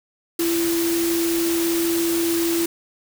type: tone in noise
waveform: sine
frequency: 336.3 Hz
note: E4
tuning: 35 cents sharp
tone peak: -19 dBFS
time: 0.39-2.66 s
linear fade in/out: 5 ms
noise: white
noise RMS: -27 dBFS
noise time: 0.39-2.66 s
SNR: +5 dB
effects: none